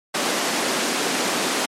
pink high-pass noise, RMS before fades -22 dBFS, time 0.14-1.66 s, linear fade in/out 10 ms, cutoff 230 Hz, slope 24 dB/octave, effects low-pass 9000 Hz 12 dB/octave + MP3 64 kbps

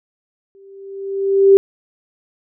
sine tone with exponential growth, 392 Hz, G4, in tune, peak -3 dBFS, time 0.55-1.57 s, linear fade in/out 0 ms, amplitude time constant 220 ms, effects none

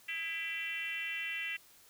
sine tone with frequency modulation, 2350 Hz, D7, 1 cent sharp, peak -35 dBFS, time 0.08-1.57 s, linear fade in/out 10 ms, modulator 356 Hz, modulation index 1.6, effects white hiss -61 dBFS RMS until 1.89 s

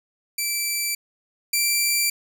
10% pulse tone pair in turn, 2331 / 2349 Hz, D7 / D7, -14 / 0 cents, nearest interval unison, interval 14 cents, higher second, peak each -14 / -10 dBFS, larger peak second, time 0.38-0.95 / 1.53-2.1 s, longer neither, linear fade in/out 5 ms, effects none

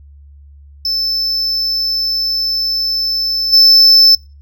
triangle tone with level steps, 5274 Hz, E8, in tune, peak -13 / -3 dBFS, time 0.85-4.15 s, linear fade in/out 2 ms, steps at 3.52 s, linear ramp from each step 20 ms, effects noise-tail reverb RT60 0.3 s tail -24 dB re dry + added 71 Hz sine -37 dBFS peak until 4.41 s

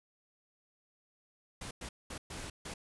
pink noise bursts at uneven times, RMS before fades -43 dBFS, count 5, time 1.61-1.71 / 1.81-1.89 / 2.1-2.18 / 2.3-2.5 / 2.65-2.74 s, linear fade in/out 5 ms, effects resampled to 24000 Hz

